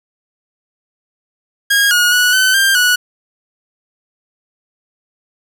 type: tone with pitch steps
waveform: sawtooth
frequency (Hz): 1633 / 1443 / 1470 / 1520 / 1587 / 1470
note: G#6 / F#6 / F#6 / F#6 / G6 / F#6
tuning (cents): -30 / -44 / -12 / +46 / +21 / -12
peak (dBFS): -6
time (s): 1.7-2.96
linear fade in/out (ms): 10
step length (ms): 210
effects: none